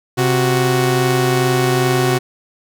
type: tone pair together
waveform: sawtooth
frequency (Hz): 130.81 / 370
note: C3 / F#4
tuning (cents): 0 / 0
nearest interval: octave + tritone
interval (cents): 1800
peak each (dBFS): -12 / -12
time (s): 0.17-2.19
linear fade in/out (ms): 20
effects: none